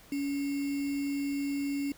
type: tone with sample-and-hold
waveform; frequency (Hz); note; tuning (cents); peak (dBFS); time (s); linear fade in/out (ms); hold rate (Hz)
sine; 281.6; C#4; +27; -29; 0.12-1.92; 2; 2450
effects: pink hiss -56 dBFS RMS until 1.97 s